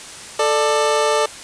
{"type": "tone pair together", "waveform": "25% pulse", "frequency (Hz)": [440, 593.5], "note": ["A4", "D5"], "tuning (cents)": [0, 18], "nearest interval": "perfect fourth", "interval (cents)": 518, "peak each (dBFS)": -14, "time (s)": [0.39, 1.26], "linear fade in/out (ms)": 5, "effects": ["white hiss -35 dBFS RMS until 1.43 s", "resampled to 22050 Hz"]}